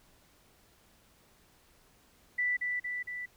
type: tone with echo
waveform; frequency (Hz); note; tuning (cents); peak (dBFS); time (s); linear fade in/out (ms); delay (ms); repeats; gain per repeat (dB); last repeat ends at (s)
sine; 1975.5; B6; 0; -27; 2.38-2.57; 10; 230; 3; -3; 3.26
effects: pink hiss -64 dBFS RMS until 3.36 s